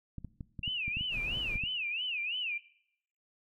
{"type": "clicks", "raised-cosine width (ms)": 5, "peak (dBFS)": -28, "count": 11, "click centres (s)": [0.183, 0.247, 0.408, 0.592, 0.678, 0.88, 0.97, 1.01, 1.372, 1.557, 1.637]}
{"type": "tone with vibrato", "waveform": "sine", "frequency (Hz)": 2678, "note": "E7", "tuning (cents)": 27, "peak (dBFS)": -32, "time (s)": [0.63, 2.58], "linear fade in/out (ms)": 5, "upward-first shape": "sine", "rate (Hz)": 3, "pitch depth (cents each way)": 220}
{"type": "noise", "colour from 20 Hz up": "brown", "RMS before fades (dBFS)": -41, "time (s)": [1.09, 1.59], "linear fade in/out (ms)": 50}
{"effects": ["noise-tail reverb RT60 0.7 s tail -19 dB re dry"]}